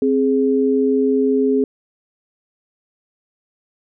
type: tone pair together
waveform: sine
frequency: 263.7 / 417.7 Hz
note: C4 / G#4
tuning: +14 / +10 cents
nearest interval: minor sixth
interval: 796 cents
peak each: -16 dBFS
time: 0.02-1.64 s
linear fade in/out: 2 ms
effects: none